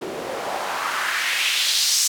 white noise with band-pass filter sweep, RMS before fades -23 dBFS, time 0.01-2.08 s, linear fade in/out 10 ms, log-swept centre 340 to 6400 Hz, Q 2, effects none

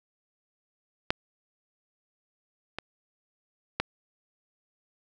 clicks, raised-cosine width 0.3 ms, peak -7 / -17 / -9 dBFS, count 3, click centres 1.105 / 2.786 / 3.8 s, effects none

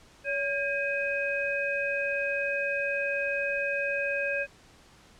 sine tone cluster, 565 / 1617 / 2518 Hz, C#5 / G#6 / D#7, +33 / -47 / +20 cents, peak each -31 dBFS, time 0.24-4.47 s, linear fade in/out 50 ms, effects pink hiss -56 dBFS RMS until 5.19 s + low-pass 8000 Hz 12 dB/octave

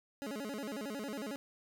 25% pulse tone with vibrato, 244.4 Hz, B3, 18 cents flat, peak -35 dBFS, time 0.22-1.36 s, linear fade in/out 0 ms, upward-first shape square, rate 11 Hz, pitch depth 240 cents each way, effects none

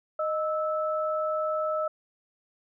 sine tone pair together, 619.9 / 1309 Hz, D#5 / E6, -7 / -13 cents, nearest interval octave + minor second, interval 1294 cents, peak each -27 / -30 dBFS, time 0.19-1.88 s, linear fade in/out 5 ms, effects none

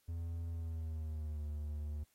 triangle tone with pitch glide, 83.7 to 75 Hz, E2 to D2, +27 to +37 cents, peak -36 dBFS, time 0.08-2.04 s, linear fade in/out 10 ms, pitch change -190 cents, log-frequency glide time 0.49-1.43 s, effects white hiss -75 dBFS RMS until 2.14 s + AAC 48 kbps

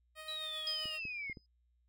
10% pulse tone with tremolo, 624 Hz, D#5, 5 cents sharp, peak -36 dBFS, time 0.15-1 s, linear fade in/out 50 ms, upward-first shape triangle, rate 7.7 Hz, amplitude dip 45%
sine linear sweep, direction down, 3951 to 2100 Hz, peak -39 dBFS, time 0.28-1.33 s, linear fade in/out 5 ms
sine tone with exponential decay, 5010 Hz, D#8, 11 cents sharp, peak -33 dBFS, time 0.67-1.46 s, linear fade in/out 1 ms, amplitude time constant 170 ms
clicks, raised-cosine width 3 ms, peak -37 dBFS, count 4, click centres 0.856 / 1.053 / 1.298 / 1.372 s
effects noise-tail reverb RT60 0.1 s tail -25 dB re dry + added 60 Hz sine -70 dBFS peak until 1.88 s

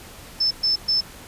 sine tone bursts at uneven times, 5270 Hz, E8, 1 cent flat, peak -17 dBFS, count 3, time 0.4-0.51 / 0.63-0.76 / 0.88-1.01 s, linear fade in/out 10 ms, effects pink hiss -42 dBFS RMS until 1.27 s + resampled to 32000 Hz

